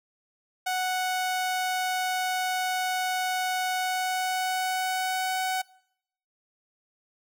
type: tone with pitch glide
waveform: sawtooth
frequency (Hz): 740 to 748.6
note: F#5 to F#5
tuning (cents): 0 to +20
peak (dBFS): -22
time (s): 0.66-5.62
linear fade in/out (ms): 10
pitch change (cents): +20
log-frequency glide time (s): 3.75-5.39
effects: noise-tail reverb RT60 0.7 s tail -23 dB re dry